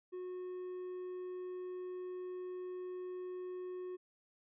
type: tone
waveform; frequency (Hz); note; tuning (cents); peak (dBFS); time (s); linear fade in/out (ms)
triangle; 364.7; F#4; -25; -39; 0.12-3.97; 20
effects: resampled to 8000 Hz